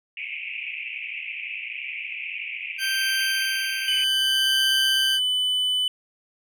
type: band-pass noise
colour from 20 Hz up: white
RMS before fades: -33 dBFS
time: 0.17-4.04 s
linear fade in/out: 2 ms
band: 2200 to 2700 Hz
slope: 96 dB/octave
type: tone with tremolo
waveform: 20% pulse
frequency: 1568 Hz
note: G6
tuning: in tune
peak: -17 dBFS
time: 2.78-5.2 s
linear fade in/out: 50 ms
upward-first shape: sine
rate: 0.64 Hz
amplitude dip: 50%
type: tone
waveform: triangle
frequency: 3000 Hz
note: F#7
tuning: 23 cents sharp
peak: -19 dBFS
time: 3.88-5.88 s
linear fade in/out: 2 ms
effects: none

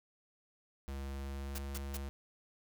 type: tone with pitch glide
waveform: square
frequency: 68.5 to 69.22 Hz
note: C#2 to C#2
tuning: -20 to -2 cents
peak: -40 dBFS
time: 0.88-2.09 s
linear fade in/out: 0 ms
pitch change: +18 cents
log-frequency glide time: 1.14-1.61 s
type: noise bursts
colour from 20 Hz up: white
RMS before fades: -43 dBFS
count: 3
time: 1.55-1.972 s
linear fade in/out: 5 ms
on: 34 ms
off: 160 ms
effects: none

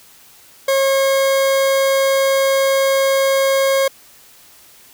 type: tone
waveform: 40% pulse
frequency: 542 Hz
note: C#5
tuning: 39 cents flat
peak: -12 dBFS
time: 0.68-3.88 s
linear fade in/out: 5 ms
effects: white hiss -46 dBFS RMS until 4.93 s

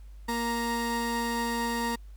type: tone pair together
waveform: 30% pulse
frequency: 234.6 / 934 Hz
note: A#3 / A#5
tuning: +11 / +3 cents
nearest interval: 2 octaves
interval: 2392 cents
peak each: -28 dBFS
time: 0.28-1.96 s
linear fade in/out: 10 ms
effects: added 50 Hz sine -43 dBFS peak until 2.16 s + pink hiss -66 dBFS RMS until 2.16 s

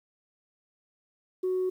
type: tone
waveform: sine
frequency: 370 Hz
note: F#4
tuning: in tune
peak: -24 dBFS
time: 1.43-1.7 s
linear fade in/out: 10 ms
effects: tanh soft clip ceiling -22 dBFS + 10-bit

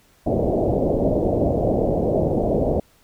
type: low-pass noise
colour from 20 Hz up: white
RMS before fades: -20 dBFS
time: 0.26-2.8 s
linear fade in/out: 5 ms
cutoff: 660 Hz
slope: 48 dB/octave
effects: pink hiss -57 dBFS RMS until 3.03 s

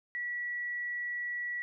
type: tone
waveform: sine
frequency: 1940 Hz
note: B6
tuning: 31 cents flat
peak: -33 dBFS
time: 0.15-1.62 s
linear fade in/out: 0 ms
effects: none

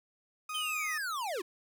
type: tone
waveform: 30% pulse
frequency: 1244.5 Hz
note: D#6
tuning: in tune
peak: -34 dBFS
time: 0.49-0.98 s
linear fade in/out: 5 ms
type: linear sweep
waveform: square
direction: down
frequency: 3171 to 319.5 Hz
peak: -34 dBFS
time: 0.54-1.42 s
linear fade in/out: 10 ms
effects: none

